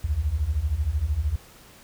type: beating tone pair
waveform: sine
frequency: 66.8 / 79.8 Hz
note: C2 / D#2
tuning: +36 / +44 cents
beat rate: 13 Hz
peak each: -26 / -24 dBFS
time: 0.04-1.36 s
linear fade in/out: 5 ms
effects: pink hiss -50 dBFS RMS until 1.83 s